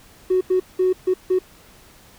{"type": "tone bursts at uneven times", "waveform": "triangle", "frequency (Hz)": 370, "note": "F#4", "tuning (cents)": 0, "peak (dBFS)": -11, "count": 5, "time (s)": [[0.3, 0.41], [0.5, 0.6], [0.79, 0.93], [1.07, 1.14], [1.3, 1.39]], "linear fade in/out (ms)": 10, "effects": ["tanh soft clip ceiling -12 dBFS", "pink hiss -49 dBFS RMS until 2.18 s"]}